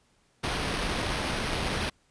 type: noise with sample-and-hold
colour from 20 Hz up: pink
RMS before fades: -30 dBFS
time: 0.43-1.9 s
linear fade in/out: 10 ms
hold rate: 7350 Hz
effects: pink hiss -67 dBFS RMS until 2.1 s + resampled to 22050 Hz